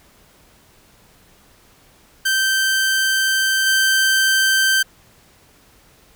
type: tone with level steps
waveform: sawtooth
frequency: 1557 Hz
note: G6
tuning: 12 cents flat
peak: -12 / -10 dBFS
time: 2.25-4.83 s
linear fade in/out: 10 ms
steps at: 3.66 s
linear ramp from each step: 10 ms
effects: pink hiss -52 dBFS RMS until 6.15 s